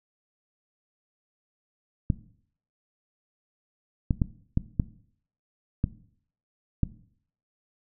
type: clicks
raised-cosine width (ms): 5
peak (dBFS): -10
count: 7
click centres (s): 2.102 / 4.108 / 4.218 / 4.574 / 4.798 / 5.841 / 6.833
effects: noise-tail reverb RT60 0.6 s tail -17 dB re dry